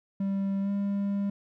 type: tone with pitch glide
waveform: triangle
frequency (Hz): 196 to 200.1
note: G3 to G3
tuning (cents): 0 to +36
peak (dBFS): -24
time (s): 0.2-1.3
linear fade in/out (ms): 5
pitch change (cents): +36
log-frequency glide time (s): 0.61-0.7
effects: none